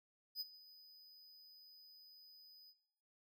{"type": "tone with ADSR envelope", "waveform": "square", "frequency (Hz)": 4991, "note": "D#8", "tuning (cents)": 5, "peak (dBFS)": -39, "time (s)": [0.35, 2.74], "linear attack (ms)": 57, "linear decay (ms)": 29, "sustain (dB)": -22, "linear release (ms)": 47, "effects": ["noise-tail reverb RT60 0.9 s tail -18 dB re dry"]}